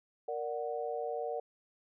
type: chord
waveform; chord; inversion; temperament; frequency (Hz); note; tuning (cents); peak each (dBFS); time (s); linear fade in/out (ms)
sine; Bb augmented; none; equal; 466.2 / 587.3 / 740; Bb4 / D5 / F#5; 0 / 0 / 0; -37 / -39 / -39; 0.28-1.4; 5
effects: none